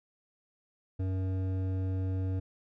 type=tone with hard clipping; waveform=sine; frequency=94.1 Hz; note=F#2; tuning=30 cents sharp; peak=-31 dBFS; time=0.99-2.4 s; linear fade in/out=10 ms; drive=11 dB; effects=none